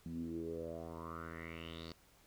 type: tone with low-pass filter sweep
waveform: 10% pulse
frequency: 82.41 Hz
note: E2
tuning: in tune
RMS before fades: -45 dBFS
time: 0.06-1.92 s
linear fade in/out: 0 ms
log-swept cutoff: 200 to 4600 Hz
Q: 6.1
effects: pink hiss -67 dBFS RMS until 2.26 s